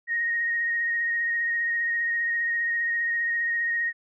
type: tone with vibrato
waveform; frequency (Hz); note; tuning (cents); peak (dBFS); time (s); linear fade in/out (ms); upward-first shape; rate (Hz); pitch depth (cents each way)
sine; 1868; A#6; +3; -23; 0.07-3.93; 50; sine; 15; 16
effects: none